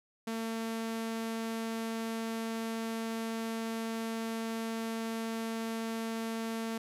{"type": "tone", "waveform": "sawtooth", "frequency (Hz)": 225.9, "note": "A3", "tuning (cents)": 46, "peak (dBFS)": -30, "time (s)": [0.27, 6.78], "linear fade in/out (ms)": 5, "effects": ["resampled to 32000 Hz"]}